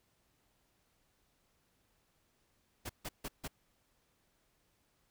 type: noise bursts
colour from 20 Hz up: pink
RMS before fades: -41 dBFS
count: 4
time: 2.85-3.48 s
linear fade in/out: 10 ms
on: 45 ms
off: 150 ms
effects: pink hiss -75 dBFS RMS until 5.1 s